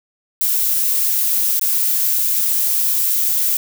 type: noise with dropouts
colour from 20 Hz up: violet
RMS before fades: -17 dBFS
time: 0.41-3.57 s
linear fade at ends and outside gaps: 2 ms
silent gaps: 1.596-1.613 s
effects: none